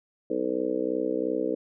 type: harmonic tone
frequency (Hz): 62.9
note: B1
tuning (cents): +32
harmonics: 3 / 4 / 5 / 6 / 7 / 8 / 9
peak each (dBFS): -42 / -35 / -30 / -42 / -30 / -30 / -37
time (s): 0.3-1.55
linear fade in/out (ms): 5
effects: none